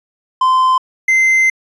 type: tone pair in turn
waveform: triangle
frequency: 1033 / 2073 Hz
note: C6 / C7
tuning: -22 / -17 cents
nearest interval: octave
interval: 1205 cents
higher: second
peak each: -7 dBFS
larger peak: neither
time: 0.41-0.78 / 1.08-1.5 s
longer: second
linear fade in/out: 5 ms
effects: resampled to 22050 Hz